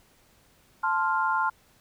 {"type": "chord", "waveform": "sine", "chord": "F major", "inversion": "first", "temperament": "equal", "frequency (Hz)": [880, 1046.5, 1396.9], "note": ["A5", "C6", "F6"], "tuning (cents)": [0, 0, 0], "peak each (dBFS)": -27, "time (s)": [0.83, 1.5], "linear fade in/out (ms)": 10, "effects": ["pink hiss -61 dBFS RMS until 1.8 s"]}